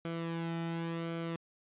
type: tone with flanger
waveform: sawtooth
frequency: 166.6 Hz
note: E3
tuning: 19 cents sharp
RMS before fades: -37 dBFS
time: 0.05-1.36 s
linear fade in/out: 0 ms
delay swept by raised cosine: 1.1 to 1.84 ms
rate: 0.91 Hz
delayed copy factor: -0.6
effects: resampled to 8000 Hz